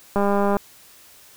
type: click train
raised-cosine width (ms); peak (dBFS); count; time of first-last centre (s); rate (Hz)
1; -8; 83; 0.16-0.568; 201
effects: white hiss -49 dBFS RMS until 1.36 s